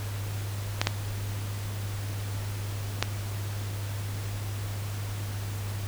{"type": "clicks", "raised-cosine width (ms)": 0.2, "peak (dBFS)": -5, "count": 3, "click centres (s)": [0.815, 0.871, 3.026], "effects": ["added 101 Hz sine -31 dBFS peak until 5.87 s", "pink hiss -41 dBFS RMS until 5.87 s"]}